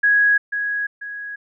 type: tone with echo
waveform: sine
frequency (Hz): 1661.2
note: G#6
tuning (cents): 0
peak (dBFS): -12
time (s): 0.03-0.38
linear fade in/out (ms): 10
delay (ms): 490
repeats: 2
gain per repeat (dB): -8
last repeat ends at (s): 1.36
effects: none